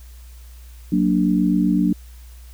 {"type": "chord", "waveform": "sine", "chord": "Gb augmented", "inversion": "none", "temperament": "equal", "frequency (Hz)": [185, 233.1, 293.7], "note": ["Gb3", "Bb3", "D4"], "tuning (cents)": [0, 0, 0], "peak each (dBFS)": [-18, -21, -19], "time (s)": [0.92, 1.93], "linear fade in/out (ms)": 5, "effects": ["added 60 Hz sine -38 dBFS peak until 2.53 s", "white hiss -52 dBFS RMS until 2.53 s"]}